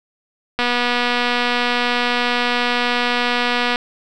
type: click train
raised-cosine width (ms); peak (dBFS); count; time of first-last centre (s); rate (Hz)
0.3; -3; 771; 0.59-3.759; 243
effects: none